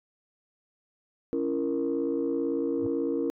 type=chord; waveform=sine; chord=A# diminished; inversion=first; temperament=equal with one note detuned; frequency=277.2 / 335.2 / 466.2 Hz; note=C#4 / E4 / A#4; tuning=0 / +29 / 0 cents; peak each=-29 dBFS; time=1.33-3.3 s; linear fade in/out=0 ms
type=tone with exponential growth; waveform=sine; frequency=107.5 Hz; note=A2; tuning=40 cents flat; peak=-31 dBFS; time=2.75-2.87 s; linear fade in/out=5 ms; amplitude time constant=26 ms
effects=tanh soft clip ceiling -19 dBFS